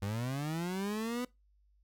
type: linear sweep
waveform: 30% pulse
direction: up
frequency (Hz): 95.5 to 251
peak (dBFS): -31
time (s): 0.02-1.25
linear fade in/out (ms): 5
effects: noise-tail reverb RT60 0.2 s tail -21 dB re dry + added 50 Hz sine -65 dBFS peak until 1.83 s